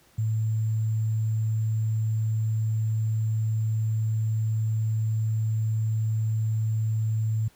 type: tone with sample-and-hold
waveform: sine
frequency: 110 Hz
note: A2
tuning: in tune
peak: -22 dBFS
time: 0.18-7.48 s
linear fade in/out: 5 ms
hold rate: 7350 Hz
effects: pink hiss -59 dBFS RMS until 7.55 s + high-pass 60 Hz 12 dB/octave